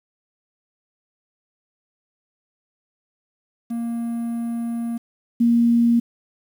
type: tone pair in turn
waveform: triangle / sine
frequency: 233.1 / 234.9 Hz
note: A#3 / A#3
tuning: 0 / +13 cents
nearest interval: unison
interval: 13 cents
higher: second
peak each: -21 / -13 dBFS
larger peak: second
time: 3.7-4.98 / 5.4-6 s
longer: first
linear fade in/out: 10 ms
effects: 8-bit